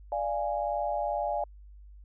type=chord; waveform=sine; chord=D diminished; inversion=none; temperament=equal with one note detuned; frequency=587.3 / 689.2 / 830.6 Hz; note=D5 / F5 / Ab5; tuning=0 / -23 / 0 cents; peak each=-32 dBFS; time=0.12-1.44 s; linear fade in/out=2 ms; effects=added 50 Hz sine -47 dBFS peak until 2.04 s